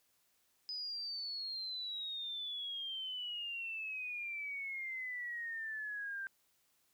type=exponential sweep; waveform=sine; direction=down; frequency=5020 to 1568 Hz; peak=-39 dBFS; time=0.69-6.27 s; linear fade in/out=0 ms; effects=white hiss -75 dBFS RMS until 6.93 s